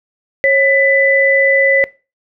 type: tone pair together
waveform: sine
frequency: 546 / 1994.7 Hz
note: C#5 / B6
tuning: -26 / +17 cents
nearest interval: octave + minor seventh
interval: 2243 cents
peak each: -11 dBFS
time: 0.44-1.84 s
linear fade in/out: 0 ms
effects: noise-tail reverb RT60 0.3 s tail -21 dB re dry